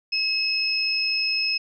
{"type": "tone pair together", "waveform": "sine", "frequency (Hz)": [2579, 5162], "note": ["E7", "E8"], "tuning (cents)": [-39, -37], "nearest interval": "octave", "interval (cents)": 1202, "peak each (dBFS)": [-25, -23], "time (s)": [0.12, 1.58], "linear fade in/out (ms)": 10, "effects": []}